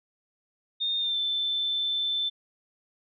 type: tone with pitch glide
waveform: sine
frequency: 3655 to 3535 Hz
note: A#7 to A7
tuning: -35 to +7 cents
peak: -25 dBFS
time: 0.8-2.3 s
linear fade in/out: 20 ms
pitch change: -58 cents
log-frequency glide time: 0.99-1.18 s
effects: none